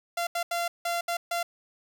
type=tone bursts at uneven times; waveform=sawtooth; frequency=688 Hz; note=F5; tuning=26 cents flat; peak=-23 dBFS; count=6; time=0.17-0.27 / 0.35-0.43 / 0.51-0.68 / 0.85-1.01 / 1.08-1.17 / 1.31-1.43 s; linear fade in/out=5 ms; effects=none